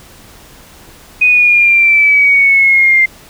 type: exponential sweep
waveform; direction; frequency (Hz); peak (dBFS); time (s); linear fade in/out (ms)
sine; down; 2500 to 2093; -5; 1.21-3.06; 10
effects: pink hiss -39 dBFS RMS until 3.29 s